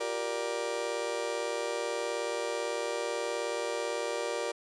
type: chord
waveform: 35% pulse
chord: G minor seventh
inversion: third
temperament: just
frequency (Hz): 352.8 / 392 / 470.4 / 588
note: F4 / G4 / Bb4 / D5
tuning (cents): +18 / 0 / +16 / +2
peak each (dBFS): -39 / -38 / -33 / -34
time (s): 0-4.52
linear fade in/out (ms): 10
effects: resampled to 22050 Hz